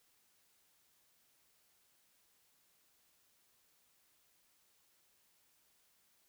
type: silence
effects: white hiss -73 dBFS RMS until 6.28 s